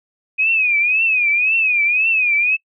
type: tone with vibrato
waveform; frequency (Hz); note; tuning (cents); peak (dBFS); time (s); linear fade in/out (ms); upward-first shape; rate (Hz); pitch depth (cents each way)
sine; 2500; D#7; +8; -13; 0.38-2.57; 20; triangle; 1.9; 150
effects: noise-tail reverb RT60 0.1 s tail -24 dB re dry